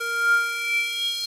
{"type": "tone with high-pass filter sweep", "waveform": "square", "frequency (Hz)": 466.2, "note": "A#4", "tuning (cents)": 0, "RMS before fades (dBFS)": -24, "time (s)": [0, 1.26], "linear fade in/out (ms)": 10, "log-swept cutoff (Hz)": [960, 4100], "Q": 8.1, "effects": ["resampled to 32000 Hz", "8-bit"]}